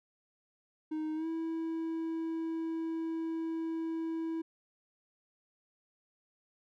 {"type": "tone with pitch glide", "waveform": "triangle", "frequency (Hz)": [311.1, 326.2], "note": ["D#4", "E4"], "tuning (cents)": [0, -18], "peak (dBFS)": -31, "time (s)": [0.91, 4.42], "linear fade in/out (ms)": 10, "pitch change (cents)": 82, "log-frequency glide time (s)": [1.15, 1.27], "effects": []}